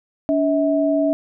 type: tone pair together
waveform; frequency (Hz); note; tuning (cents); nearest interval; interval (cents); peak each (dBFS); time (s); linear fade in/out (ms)
sine; 287 / 644.3; D4 / E5; -40 / -40; octave + major second; 1400; -18; 0.29-1.13; 0
effects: none